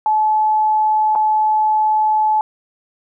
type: tone with dropouts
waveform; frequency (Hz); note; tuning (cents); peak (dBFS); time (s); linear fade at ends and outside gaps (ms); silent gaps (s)
sine; 861; A5; -38; -12; 0.06-2.41; 1; 1.152-1.158
effects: none